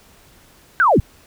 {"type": "linear sweep", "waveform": "sine", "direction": "down", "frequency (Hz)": [1601, 49], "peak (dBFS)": -10, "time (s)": [0.8, 1], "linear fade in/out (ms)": 0, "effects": ["pink hiss -50 dBFS RMS until 1.26 s"]}